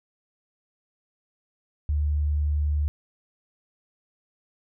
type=tone; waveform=sine; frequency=74.1 Hz; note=D2; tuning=16 cents sharp; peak=-21 dBFS; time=1.89-2.88 s; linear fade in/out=0 ms; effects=none